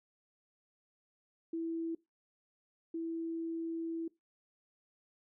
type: tone pair in turn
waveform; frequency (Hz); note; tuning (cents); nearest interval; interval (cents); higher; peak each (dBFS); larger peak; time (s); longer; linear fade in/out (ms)
sine; 329.6 / 329.6; E4 / E4; 0 / 0; unison; 0; neither; -34 / -35; first; 1.53-1.95 / 2.94-4.08; second; 5
effects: noise-tail reverb RT60 0.2 s tail -21 dB re dry